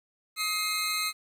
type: tone cluster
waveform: 25% pulse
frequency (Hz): 1265 / 2117 / 4058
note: D#6 / C7 / B7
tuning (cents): +28 / +20 / +46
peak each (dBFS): -29 / -28 / -27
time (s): 0.36-1.13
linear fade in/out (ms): 50
effects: 10-bit